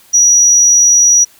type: tone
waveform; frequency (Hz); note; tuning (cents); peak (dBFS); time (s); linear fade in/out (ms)
sine; 5810; F#8; -32; -3; 0.13-1.25; 20
effects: tanh soft clip ceiling -2 dBFS + white hiss -45 dBFS RMS until 1.39 s